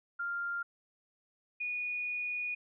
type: tone pair in turn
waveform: sine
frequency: 1396 / 2459 Hz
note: F6 / D#7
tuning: -1 / -21 cents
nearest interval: minor seventh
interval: 980 cents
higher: second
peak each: -33 / -33 dBFS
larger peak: neither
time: 0.19-0.63 / 1.6-2.55 s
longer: second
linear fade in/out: 10 ms
effects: none